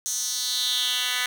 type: tone with high-pass filter sweep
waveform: 10% pulse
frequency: 249 Hz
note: B3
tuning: 14 cents sharp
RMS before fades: -26 dBFS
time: 0.06-1.26 s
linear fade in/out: 0 ms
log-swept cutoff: 6500 to 2200 Hz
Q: 3.3
effects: none